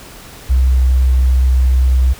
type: tone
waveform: sine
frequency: 64.1 Hz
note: C2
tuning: 35 cents flat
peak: -7 dBFS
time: 0.49-2.14 s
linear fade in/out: 20 ms
effects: tanh soft clip ceiling -4 dBFS + pink hiss -36 dBFS RMS until 2.19 s